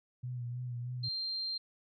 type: tone with vibrato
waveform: sine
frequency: 122.7 Hz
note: B2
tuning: 11 cents flat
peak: -36 dBFS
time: 0.23-1.09 s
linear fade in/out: 10 ms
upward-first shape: sine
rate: 3.2 Hz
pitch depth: 39 cents each way
type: tone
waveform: sine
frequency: 4172 Hz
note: C8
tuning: 6 cents flat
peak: -34 dBFS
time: 1.03-1.58 s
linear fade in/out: 10 ms
effects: none